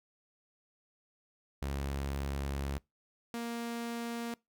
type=tone pair in turn; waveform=sawtooth; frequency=69.3 / 234.2 Hz; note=C#2 / A#3; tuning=0 / +8 cents; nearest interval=octave + major sixth; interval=2108 cents; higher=second; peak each=-30 / -32 dBFS; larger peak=first; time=1.62-2.78 / 3.34-4.34 s; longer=first; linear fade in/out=0 ms; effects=noise-tail reverb RT60 0.2 s tail -24 dB re dry